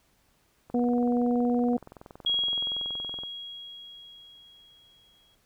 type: click train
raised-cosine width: 1 ms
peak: -30 dBFS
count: 55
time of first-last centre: 0.7-3.235 s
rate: 21.3 Hz
type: harmonic tone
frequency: 242.5 Hz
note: B3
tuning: 31 cents flat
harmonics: 1 / 2 / 3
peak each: -23 / -29 / -33 dBFS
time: 0.74-1.77 s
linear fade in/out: 5 ms
type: tone with exponential decay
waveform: sine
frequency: 3300 Hz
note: G#7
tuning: 12 cents flat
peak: -22 dBFS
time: 2.26-5.35 s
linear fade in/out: 5 ms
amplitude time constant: 670 ms
effects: pink hiss -67 dBFS RMS until 5.45 s